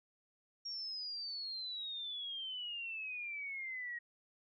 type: exponential sweep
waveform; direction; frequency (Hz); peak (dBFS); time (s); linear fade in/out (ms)
sine; down; 5600 to 1884; -40; 0.65-3.99; 10
effects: none